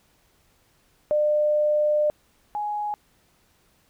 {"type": "tone pair in turn", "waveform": "sine", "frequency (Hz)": [600, 834.5], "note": ["D5", "G#5"], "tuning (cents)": [37, 8], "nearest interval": "tritone", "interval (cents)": 571, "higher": "second", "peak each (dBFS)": [-18, -25], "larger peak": "first", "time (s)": [[1.11, 2.1], [2.55, 2.94]], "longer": "first", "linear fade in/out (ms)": 0, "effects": ["pink hiss -63 dBFS RMS until 3.89 s"]}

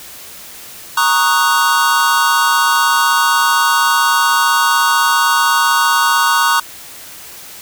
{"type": "chord", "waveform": "square", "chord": "D# minor seventh", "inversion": "second", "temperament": "equal with one note detuned", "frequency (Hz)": [932.3, 1108.7, 1244.5, 1484.3], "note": ["A#5", "C#6", "D#6", "F#6"], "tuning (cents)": [0, 0, 0, 5], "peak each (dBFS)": -17, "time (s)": [0.97, 6.6], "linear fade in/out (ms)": 5, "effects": ["white hiss -34 dBFS RMS until 7.61 s"]}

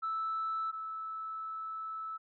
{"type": "tone pair in turn", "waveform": "sine", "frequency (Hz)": [1315, 1309.2], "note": ["E6", "E6"], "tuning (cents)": [-5, -12], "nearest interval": "unison", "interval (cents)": 7, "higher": "first", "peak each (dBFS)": [-31, -37], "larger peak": "first", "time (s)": [[0.02, 0.72], [0.72, 2.18]], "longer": "second", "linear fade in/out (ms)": 20, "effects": ["tanh soft clip ceiling -28 dBFS"]}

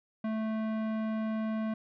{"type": "tone with tanh clipping", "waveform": "sine", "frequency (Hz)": 219.4, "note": "A3", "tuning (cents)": -5, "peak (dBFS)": -32, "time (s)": [0.24, 1.74], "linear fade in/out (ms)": 5, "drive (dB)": 17, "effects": []}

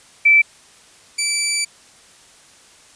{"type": "tone pair in turn", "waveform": ["sine", "10% pulse"], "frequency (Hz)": [2323, 2323], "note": ["D7", "D7"], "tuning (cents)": [-20, -20], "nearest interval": "unison", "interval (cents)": 0, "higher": "neither", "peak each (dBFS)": -8, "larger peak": "neither", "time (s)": [[0.25, 0.42], [1.18, 1.65]], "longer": "second", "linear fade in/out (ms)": 10, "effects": ["white hiss -48 dBFS RMS until 2.95 s", "resampled to 22050 Hz"]}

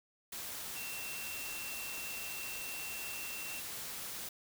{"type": "tone in noise", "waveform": "sine", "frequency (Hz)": 2700, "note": "E7", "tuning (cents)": 41, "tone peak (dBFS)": -44, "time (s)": [0.76, 3.6], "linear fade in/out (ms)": 5, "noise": "white", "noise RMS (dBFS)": -43, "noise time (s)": [0.32, 4.29], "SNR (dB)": -4, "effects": []}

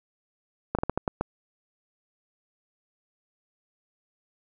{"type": "slowing click train", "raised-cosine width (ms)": 1, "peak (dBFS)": -11, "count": 7, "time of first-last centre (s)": [0.75, 1.21], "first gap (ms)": 37, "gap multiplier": 1.29, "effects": []}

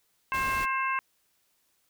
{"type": "harmonic tone", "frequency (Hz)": 531, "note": "C5", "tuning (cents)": 25, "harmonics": [2, 3, 4, 5], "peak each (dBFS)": [-28, -33, -35, -34], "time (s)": [0.32, 0.99], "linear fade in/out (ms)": 0}
{"type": "noise", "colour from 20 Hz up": "pink", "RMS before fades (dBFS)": -38, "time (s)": [0.33, 0.66], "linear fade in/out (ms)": 20}
{"effects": ["white hiss -71 dBFS RMS until 1.89 s"]}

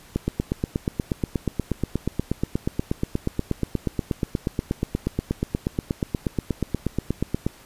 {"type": "click train", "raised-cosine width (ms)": 3, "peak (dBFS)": -9, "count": 62, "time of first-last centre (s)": [0.16, 7.465], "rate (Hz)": 8.35, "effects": ["pink hiss -49 dBFS RMS until 7.65 s", "resampled to 32000 Hz"]}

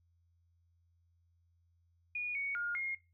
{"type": "tone with pitch steps", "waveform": "sine", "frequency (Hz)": [2449, 2231, 1421, 2140], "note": ["D#7", "C#7", "F6", "C7"], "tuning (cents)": [-28, 11, 30, 38], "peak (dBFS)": -34, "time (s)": [2.15, 2.95], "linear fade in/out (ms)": 5, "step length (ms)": 200, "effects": ["noise-tail reverb RT60 0.3 s tail -20 dB re dry", "added 85 Hz sine -69 dBFS peak until 3.13 s"]}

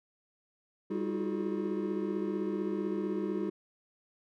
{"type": "tone cluster", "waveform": "triangle", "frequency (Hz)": [197.8, 318.2, 353.7, 369.5, 422.4], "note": ["G3", "D#4", "F4", "F#4", "G#4"], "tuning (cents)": [16, 39, 22, -2, 29], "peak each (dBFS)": [-34, -34, -36, -36, -38], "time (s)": [0.9, 3.5], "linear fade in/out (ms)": 10, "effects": []}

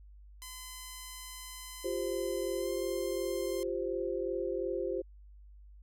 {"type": "tone with pitch glide", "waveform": "5% pulse", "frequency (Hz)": [1020, 1049.3], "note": ["C6", "C6"], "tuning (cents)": [-44, 5], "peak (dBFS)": -32, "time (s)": [0.42, 3.63], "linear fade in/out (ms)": 0, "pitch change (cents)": 49, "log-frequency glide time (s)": [2.58, 2.7]}
{"type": "chord", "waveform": "sine", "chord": "F suspended second", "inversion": "none", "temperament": "equal", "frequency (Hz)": [349.2, 392, 523.3], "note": ["F4", "G4", "C5"], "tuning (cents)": [0, 0, 0], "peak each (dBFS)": -36, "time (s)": [1.84, 5.02], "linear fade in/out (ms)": 10}
{"effects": ["added 50 Hz sine -51 dBFS peak until 5.82 s"]}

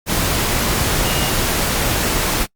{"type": "tone in noise", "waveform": "sine", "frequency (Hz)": 2849, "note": "F7", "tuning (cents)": 34, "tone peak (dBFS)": -27, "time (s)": [1.03, 1.33], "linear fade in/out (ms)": 50, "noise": "pink", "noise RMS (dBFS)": -18, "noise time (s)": [0.06, 2.47], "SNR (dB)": -12, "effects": ["noise-tail reverb RT60 0.1 s tail -26 dB re dry", "Opus 48 kbps"]}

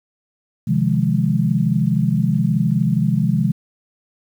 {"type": "chord", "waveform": "sine", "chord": "F minor seventh", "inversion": "second", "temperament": "equal", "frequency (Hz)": [130.81, 155.56, 174.61, 207.7], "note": ["C3", "Eb3", "F3", "Ab3"], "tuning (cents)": [0, 0, 0, 0], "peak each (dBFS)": -20, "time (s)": [0.67, 3.52], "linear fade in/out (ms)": 10, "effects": ["8-bit"]}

